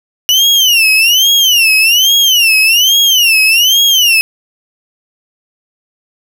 35% pulse tone with vibrato, 2900 Hz, F#7, 35 cents flat, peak -4 dBFS, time 0.29-4.21 s, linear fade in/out 0 ms, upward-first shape sine, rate 1.2 Hz, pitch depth 220 cents each way, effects none

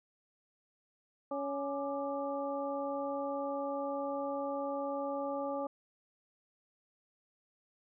harmonic tone with a mistuned harmonic, 279.7 Hz, C#4, 16 cents sharp, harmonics 1 / 2 / 3 / 4, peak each -40 / -36 / -41 / -43 dBFS, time 1.31-5.67 s, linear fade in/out 5 ms, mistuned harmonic 4, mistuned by +93 cents, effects none

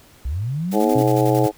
sine linear sweep, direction up, 56.7 to 279.3 Hz, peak -21 dBFS, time 0.25-1.02 s, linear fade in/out 5 ms
white noise with tremolo, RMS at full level -35 dBFS, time 0.71-1.5 s, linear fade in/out 10 ms, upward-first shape square, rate 11 Hz, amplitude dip 60%
harmonic tone, 106.4 Hz, G#2, 42 cents sharp, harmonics 3 / 4 / 5 / 6 / 7 / 8, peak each -20 / -21 / -22 / -27 / -24 / -26 dBFS, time 0.72-1.52 s, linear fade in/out 50 ms
sine tone, 126.2 Hz, B2, 38 cents sharp, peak -19 dBFS, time 0.95-1.47 s, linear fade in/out 10 ms
effects pink hiss -50 dBFS RMS until 1.57 s

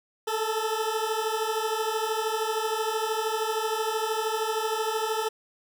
20% pulse beating tone pair, 432.9 / 445.9 Hz, A4 / A4, -28 / +23 cents, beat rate 13 Hz, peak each -24 dBFS, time 0.27-5.29 s, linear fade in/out 10 ms, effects none

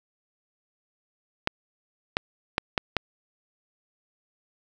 clicks, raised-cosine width 0.3 ms, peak -6 dBFS, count 5, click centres 1.474 / 2.169 / 2.581 / 2.778 / 2.967 s, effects none

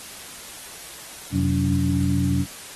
sine tone cluster, 88 / 129 / 184.9 / 284.4 Hz, F2 / C3 / F#3 / C#4, +14 / -24 / -1 / +45 cents, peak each -24 dBFS, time 1.31-2.46 s, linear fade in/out 50 ms, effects white hiss -39 dBFS RMS until 2.75 s + AAC 32 kbps

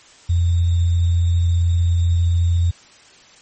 sine tone with sample-and-hold, 85.9 Hz, F2, 28 cents flat, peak -13 dBFS, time 0.29-2.71 s, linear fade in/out 10 ms, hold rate 3675 Hz, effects white hiss -47 dBFS RMS until 3.41 s + MP3 32 kbps

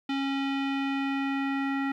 square tone with low-pass filter sweep, 274 Hz, C#4, 20 cents flat, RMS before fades -29 dBFS, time 0.09-1.92 s, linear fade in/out 5 ms, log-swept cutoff 3200 to 2000 Hz, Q 2.3, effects 11-bit

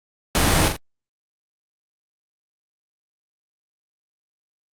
pink noise with echo, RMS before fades -18 dBFS, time 0.35-0.68 s, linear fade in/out 0 ms, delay 42 ms, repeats 2, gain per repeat -6 dB, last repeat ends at 0.764 s, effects low-pass 12000 Hz 12 dB/octave + Opus 48 kbps

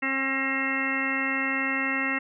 harmonic tone with a mistuned harmonic, 268.8 Hz, C4, 47 cents sharp, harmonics 1 / 2 / 3 / 4 / 5 / 6 / 7 / 8 / 10, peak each -31 / -39 / -40 / -38 / -35 / -40 / -29 / -30 / -33 dBFS, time 0.02-2.19 s, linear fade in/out 10 ms, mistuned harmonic 8, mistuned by -17 cents, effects none

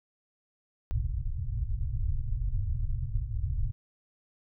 pink low-pass noise, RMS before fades -30 dBFS, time 0.91-3.72 s, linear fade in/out 0 ms, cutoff 130 Hz, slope 96 dB/octave, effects none

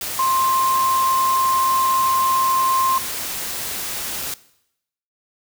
sine tone in noise, 1053 Hz, C6, 11 cents sharp, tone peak -16 dBFS, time 0.19-2.98 s, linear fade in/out 2 ms, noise white, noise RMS -27 dBFS, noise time 0.01-4.34 s, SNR +8 dB, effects noise-tail reverb RT60 0.8 s tail -19 dB re dry

